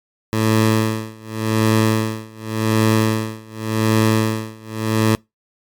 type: tone with tremolo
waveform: 15% pulse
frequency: 110 Hz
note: A2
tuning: in tune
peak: -6 dBFS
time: 0.33-5.15 s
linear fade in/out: 0 ms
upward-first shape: sine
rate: 0.88 Hz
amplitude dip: 95%
effects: noise-tail reverb RT60 0.2 s tail -25 dB re dry + MP3 96 kbps